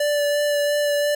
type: tone with vibrato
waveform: square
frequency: 584 Hz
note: D5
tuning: 10 cents flat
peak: -19 dBFS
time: 0-1.15 s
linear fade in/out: 5 ms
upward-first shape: sine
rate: 2.9 Hz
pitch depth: 12 cents each way
effects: none